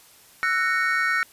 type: chord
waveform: triangle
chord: F# dominant seventh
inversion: third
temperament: just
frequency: 1332 / 1480 / 1850 / 2220 Hz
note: E6 / F#6 / A#6 / C#7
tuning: +18 / 0 / -14 / +2 cents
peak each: -25 / -23 / -23 / -26 dBFS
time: 0.43-1.23 s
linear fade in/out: 0 ms
effects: white hiss -52 dBFS RMS until 1.32 s + resampled to 32000 Hz